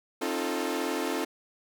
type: chord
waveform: sawtooth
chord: F dominant seventh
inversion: second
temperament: equal with one note detuned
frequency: 268.4 / 311.1 / 349.2 / 440 Hz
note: C4 / Eb4 / F4 / A4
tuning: +44 / 0 / 0 / 0 cents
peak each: -30 dBFS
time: 0.21-1.25 s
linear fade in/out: 10 ms
effects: none